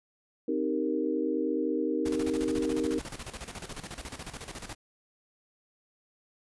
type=chord; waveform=sine; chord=C minor seventh; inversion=none; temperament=equal; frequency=261.6 / 311.1 / 392 / 466.2 Hz; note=C4 / Eb4 / G4 / Bb4; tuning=0 / 0 / 0 / 0 cents; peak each=-33 / -30 / -34 / -32 dBFS; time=0.48-2.99 s; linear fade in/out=5 ms
type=noise with tremolo; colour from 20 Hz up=pink; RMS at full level=-39 dBFS; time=2.05-4.75 s; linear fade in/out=10 ms; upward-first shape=square; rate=14 Hz; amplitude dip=70%
effects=resampled to 24000 Hz